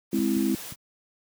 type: noise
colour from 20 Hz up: white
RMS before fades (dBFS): -39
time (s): 0.11-0.76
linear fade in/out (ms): 50
type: chord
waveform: sine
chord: Ab augmented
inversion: none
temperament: equal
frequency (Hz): 207.7 / 261.6 / 329.6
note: Ab3 / C4 / E4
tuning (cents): 0 / 0 / 0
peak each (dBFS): -26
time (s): 0.13-0.55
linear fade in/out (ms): 2
type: click train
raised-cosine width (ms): 5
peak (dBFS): -26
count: 4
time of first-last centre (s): 0.19-0.723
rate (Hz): 5.63
effects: high-pass 100 Hz 12 dB/octave